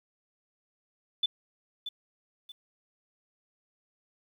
sine tone with echo, 3500 Hz, A7, 10 cents flat, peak -23 dBFS, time 1.23-1.26 s, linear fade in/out 5 ms, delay 630 ms, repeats 2, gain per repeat -10 dB, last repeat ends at 2.52 s, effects 10-bit

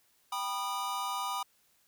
square chord, G augmented, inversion none, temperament just, 784 / 980 / 1225 Hz, G5 / B5 / D#6, 0 / -14 / -27 cents, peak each -40 / -37 / -37 dBFS, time 0.32-1.43 s, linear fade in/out 5 ms, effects white hiss -69 dBFS RMS until 1.87 s

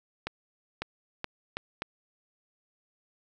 accelerating click train, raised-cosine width 0.3 ms, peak -16 dBFS, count 5, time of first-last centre 0.27-1.821 s, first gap 550 ms, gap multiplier 0.77, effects none

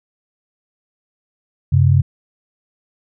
sine tone pair together, 95.4 / 134.92 Hz, G2 / C#3, -47 / -46 cents, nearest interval tritone, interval 601 cents, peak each -12 dBFS, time 1.72-2.02 s, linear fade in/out 10 ms, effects none

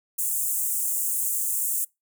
pink high-pass noise, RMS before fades -26 dBFS, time 0.18-1.85 s, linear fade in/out 10 ms, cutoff 7400 Hz, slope 48 dB/octave, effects noise-tail reverb RT60 0.2 s tail -25 dB re dry

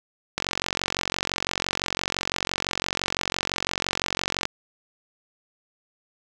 click train, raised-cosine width 0.2 ms, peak -6 dBFS, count 188, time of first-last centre 0.38-4.454 s, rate 45.9 Hz, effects none

